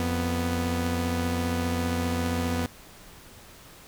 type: tone pair together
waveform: sawtooth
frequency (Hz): 87.31 / 246.9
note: F2 / B3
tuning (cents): 0 / 0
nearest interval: octave + tritone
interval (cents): 1800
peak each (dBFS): -24 / -24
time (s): 0-2.66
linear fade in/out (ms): 0
effects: pink hiss -49 dBFS RMS until 3.87 s